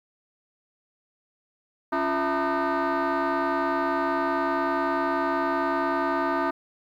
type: tone with frequency modulation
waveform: sine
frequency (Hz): 277.2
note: C#4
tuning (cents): 0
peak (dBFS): -20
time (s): 1.92-6.51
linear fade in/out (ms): 10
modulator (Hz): 312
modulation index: 3.9
effects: tanh soft clip ceiling -21 dBFS + 10-bit